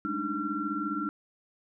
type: tone cluster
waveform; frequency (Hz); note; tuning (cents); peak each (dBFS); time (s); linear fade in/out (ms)
sine; 198.8 / 213.7 / 288.3 / 307.8 / 1363; G3 / G#3 / D4 / D#4 / F6; +25 / +50 / -32 / -19 / -43; -40 / -39 / -36 / -34 / -33; 0.05-1.09; 0
effects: none